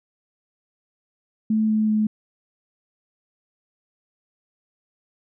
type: tone with pitch steps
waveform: sine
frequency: 217.8 / 216.2 / 214.6 Hz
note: A3 / A3 / A3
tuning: -17 / -30 / -43 cents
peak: -17 dBFS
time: 1.5-2.07 s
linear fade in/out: 5 ms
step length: 190 ms
effects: none